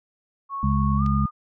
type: tone with pitch glide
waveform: sine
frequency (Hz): 1104 to 1217.9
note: C#6 to D#6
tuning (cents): -7 to -37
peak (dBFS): -27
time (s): 0.49-1.31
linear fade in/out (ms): 50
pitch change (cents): +170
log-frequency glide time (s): 0.97-1.03
type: harmonic tone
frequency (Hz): 69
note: C#2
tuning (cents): -7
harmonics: 1 / 2 / 3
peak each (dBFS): -23 / -23 / -23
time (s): 0.63-1.26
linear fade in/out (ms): 5
type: clicks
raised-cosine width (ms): 0.2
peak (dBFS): -26 / -31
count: 2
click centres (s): 1.062 / 1.065
effects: none